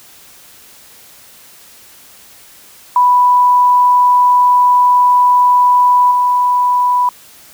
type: tone with level steps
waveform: sine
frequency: 987.8 Hz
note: B5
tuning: in tune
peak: -6 / -9 dBFS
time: 2.96-7.09 s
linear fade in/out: 2 ms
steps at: 6.11 s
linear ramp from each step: 2 ms
effects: white hiss -41 dBFS RMS until 7.53 s